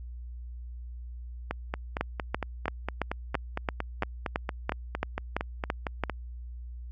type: two click trains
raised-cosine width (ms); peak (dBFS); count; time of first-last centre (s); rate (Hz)
0.5; -12 / -15; 13 / 21; 2.01-6.037 / 1.51-6.097; 2.98 / 4.36
effects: added 60 Hz sine -38 dBFS peak until 6.91 s